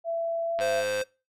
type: tone with pitch glide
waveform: sine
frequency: 668 to 672.3 Hz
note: E5 to E5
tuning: +23 to +34 cents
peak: -26 dBFS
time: 0.04-0.84 s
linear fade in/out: 50 ms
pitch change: +11 cents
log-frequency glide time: 0.45-0.53 s
type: click train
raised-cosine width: 0.3 ms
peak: -20 dBFS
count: 45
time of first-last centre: 0.59-1.013 s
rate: 104 Hz
type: tone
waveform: square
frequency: 520 Hz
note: C5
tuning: 11 cents flat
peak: -27 dBFS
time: 0.6-1.04 s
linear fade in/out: 20 ms
effects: noise-tail reverb RT60 0.3 s tail -23 dB re dry + low-pass 11000 Hz 12 dB/octave